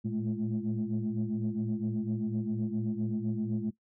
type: tone cluster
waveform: sine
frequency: 111.9 / 116.2 / 212.4 / 220.1 / 341.8 Hz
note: A2 / A#2 / G#3 / A3 / F4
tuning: +30 / -5 / +39 / +1 / -37 cents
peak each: -38 / -38 / -31 / -35 / -40 dBFS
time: 0.04-3.71 s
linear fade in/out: 20 ms
effects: noise-tail reverb RT60 0.1 s tail -18 dB re dry + tanh soft clip ceiling -22 dBFS